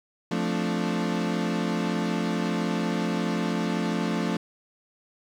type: chord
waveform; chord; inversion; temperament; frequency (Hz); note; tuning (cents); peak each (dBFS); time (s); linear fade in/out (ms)
35% pulse; D minor seventh; first; equal; 174.61 / 220 / 261.6 / 293.7; F3 / A3 / C4 / D4; 0 / 0 / 0 / 0; -27 / -27 / -32 / -31; 0.31-4.37; 5
effects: low-pass 6000 Hz 12 dB/octave + 9-bit